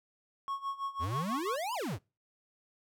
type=tone with tremolo; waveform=triangle; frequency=1100 Hz; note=C#6; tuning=14 cents flat; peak=-30 dBFS; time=0.48-1.56 s; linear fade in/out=0 ms; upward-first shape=sine; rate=6.1 Hz; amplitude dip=85%
type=exponential two-way sweep; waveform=square; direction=up then down; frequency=75 to 1037 to 75 Hz; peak=-34 dBFS; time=0.99-1.99 s; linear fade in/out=50 ms; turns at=1.74 s
effects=noise-tail reverb RT60 0.3 s tail -26 dB re dry